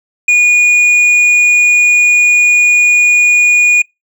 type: tone with hard clipping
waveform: sine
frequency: 2450 Hz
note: D#7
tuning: 27 cents flat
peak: -6 dBFS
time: 0.28-3.82 s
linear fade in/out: 5 ms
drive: 4 dB
effects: noise-tail reverb RT60 0.2 s tail -26 dB re dry